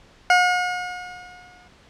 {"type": "tone with exponential decay", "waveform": "20% pulse", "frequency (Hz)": 721, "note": "F#5", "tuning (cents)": -45, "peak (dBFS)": -7, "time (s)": [0.3, 1.68], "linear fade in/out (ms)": 2, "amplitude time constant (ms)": 300, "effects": ["pink hiss -52 dBFS RMS until 1.89 s", "low-pass 5000 Hz 12 dB/octave"]}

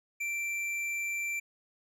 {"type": "tone with tanh clipping", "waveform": "sine", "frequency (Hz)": 2349, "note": "D7", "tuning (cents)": 0, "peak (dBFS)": -33, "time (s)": [0.2, 1.4], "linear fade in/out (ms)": 10, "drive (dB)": 11, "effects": []}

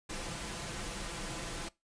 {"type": "noise with comb filter", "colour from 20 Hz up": "pink", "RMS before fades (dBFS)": -40, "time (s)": [0.09, 1.69], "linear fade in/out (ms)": 10, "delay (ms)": 5.9, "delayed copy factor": 0.5, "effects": ["noise-tail reverb RT60 0.2 s tail -21 dB re dry", "resampled to 22050 Hz"]}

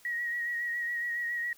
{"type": "tone with vibrato", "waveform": "sine", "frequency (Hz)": 1900, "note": "A#6", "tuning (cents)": 33, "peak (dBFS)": -30, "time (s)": [0.05, 1.53], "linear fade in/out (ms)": 2, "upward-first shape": "sine", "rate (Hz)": 7.2, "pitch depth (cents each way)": 30, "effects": ["white hiss -59 dBFS RMS until 1.57 s"]}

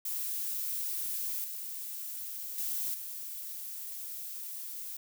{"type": "noise with level steps", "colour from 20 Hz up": "violet", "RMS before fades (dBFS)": [-35, -40, -34, -41], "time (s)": [0.05, 4.97], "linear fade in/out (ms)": 5, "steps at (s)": [1.44, 2.58, 2.94], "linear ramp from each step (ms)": 2, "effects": []}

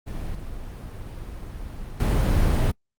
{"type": "noise with level steps", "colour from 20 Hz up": "brown", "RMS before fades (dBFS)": [-31, -35, -19], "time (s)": [0.06, 2.72], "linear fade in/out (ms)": 20, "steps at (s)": [0.35, 2], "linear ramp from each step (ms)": 2, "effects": ["noise-tail reverb RT60 0.1 s tail -23 dB re dry", "Opus 32 kbps"]}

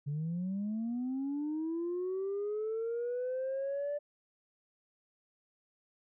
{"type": "linear sweep", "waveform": "sine", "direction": "up", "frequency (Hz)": [140, 587.3], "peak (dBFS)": -31, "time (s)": [0.06, 3.99], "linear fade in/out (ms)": 20, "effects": ["tanh soft clip ceiling -30 dBFS"]}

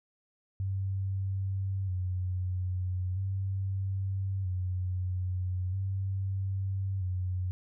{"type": "tone with vibrato", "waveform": "sine", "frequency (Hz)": 94, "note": "F#2", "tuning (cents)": 28, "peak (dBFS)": -29, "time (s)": [0.6, 7.51], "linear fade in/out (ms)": 0, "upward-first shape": "square", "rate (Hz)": 0.39, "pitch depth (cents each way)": 45, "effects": []}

